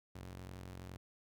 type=ring-modulated tone; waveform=sawtooth; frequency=92 Hz; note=F#2; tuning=9 cents flat; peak=-40 dBFS; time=0.15-0.97 s; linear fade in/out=5 ms; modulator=21.2 Hz; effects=none